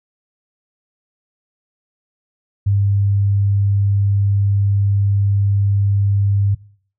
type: tone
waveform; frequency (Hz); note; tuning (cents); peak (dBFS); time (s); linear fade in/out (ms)
sine; 100; G2; +35; -12; 2.66-6.55; 10
effects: noise-tail reverb RT60 0.5 s tail -21 dB re dry